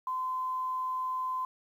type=tone with quantisation; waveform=sine; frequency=1027 Hz; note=C6; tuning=33 cents flat; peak=-30 dBFS; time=0.07-1.45 s; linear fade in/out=2 ms; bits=10; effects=none